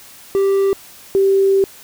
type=tone pair in turn; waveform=triangle / sine; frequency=392 / 389.8 Hz; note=G4 / G4; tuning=0 / -10 cents; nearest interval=unison; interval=10 cents; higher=first; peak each=-10 dBFS; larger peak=neither; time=0.35-0.73 / 1.15-1.64 s; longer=second; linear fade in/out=0 ms; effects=white hiss -41 dBFS RMS until 1.83 s